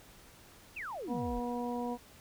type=exponential sweep; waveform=sine; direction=down; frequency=2833 to 34.61 Hz; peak=-38 dBFS; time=0.76-1.4 s; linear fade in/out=10 ms
type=harmonic tone; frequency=242.1 Hz; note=B3; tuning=34 cents flat; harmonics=1 / 2 / 3 / 4; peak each=-36 / -39 / -41 / -42 dBFS; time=1.07-1.98 s; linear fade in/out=50 ms
effects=pink hiss -57 dBFS RMS until 2.2 s